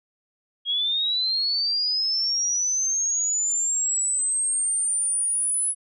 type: linear sweep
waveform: sine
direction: up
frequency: 3259 to 10210 Hz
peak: -21 dBFS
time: 0.65-5.75 s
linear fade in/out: 50 ms
effects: none